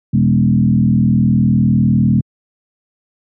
sine tone with frequency modulation, 170 Hz, F3, 46 cents flat, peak -8 dBFS, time 0.13-2.21 s, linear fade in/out 10 ms, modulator 39.9 Hz, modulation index 1.8, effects high-pass 100 Hz 12 dB/octave

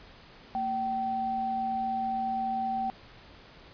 sine tone pair together, 228.7 / 770.7 Hz, A#3 / G5, -33 / -30 cents, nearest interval octave + major sixth, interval 2103 cents, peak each -37 / -28 dBFS, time 0.55-2.9 s, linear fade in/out 0 ms, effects pink hiss -52 dBFS RMS until 3.73 s + resampled to 11025 Hz

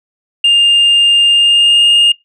sine tone with pitch glide, 2809 to 2832 Hz, F7 to F7, +9 to +23 cents, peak -3 dBFS, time 0.44-2.12 s, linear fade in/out 5 ms, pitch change +14 cents, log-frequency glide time 1.28-1.84 s, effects noise-tail reverb RT60 0.2 s tail -24 dB re dry + tanh soft clip ceiling -4 dBFS

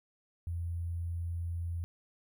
sine tone with sample-and-hold, 85.2 Hz, F2, 42 cents flat, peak -33 dBFS, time 0.47-1.84 s, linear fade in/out 0 ms, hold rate 11025 Hz, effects none

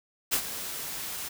white noise with ADSR envelope, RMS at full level -24 dBFS, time 0.31-1.29 s, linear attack 24 ms, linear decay 76 ms, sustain -12 dB, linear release 13 ms, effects none

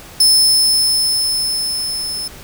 sawtooth tone with level ramp, 5250 Hz, E8, 8 cents flat, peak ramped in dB -5 to -19 dBFS, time 0.2-2.28 s, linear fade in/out 5 ms, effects pink hiss -37 dBFS RMS until 2.43 s

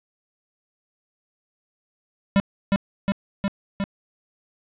square tone with echo, 198.2 Hz, G3, 19 cents sharp, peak -15 dBFS, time 2.36-2.4 s, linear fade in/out 0 ms, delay 360 ms, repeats 4, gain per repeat -2 dB, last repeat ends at 3.84 s, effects resampled to 8000 Hz + 8-bit

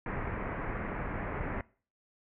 pink low-pass noise, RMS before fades -36 dBFS, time 0.06-1.61 s, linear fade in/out 2 ms, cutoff 2200 Hz, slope 48 dB/octave, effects noise-tail reverb RT60 0.4 s tail -21 dB re dry

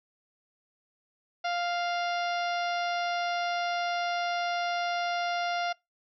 harmonic tone, 698.5 Hz, F5, in tune, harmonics 1 / 2 / 3 / 4 / 5 / 6 / 7 / 8, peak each -29 / -35 / -39 / -41 / -43 / -45 / -46 / -47 dBFS, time 1.44-5.73 s, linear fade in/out 10 ms, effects noise-tail reverb RT60 0.2 s tail -24 dB re dry

